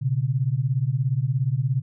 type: beating tone pair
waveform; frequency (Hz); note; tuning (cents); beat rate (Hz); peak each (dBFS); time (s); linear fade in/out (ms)
sine; 122.1 / 139.1; B2 / C#3; -19 / +6; 17; -23; 0.01-1.82; 20
effects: none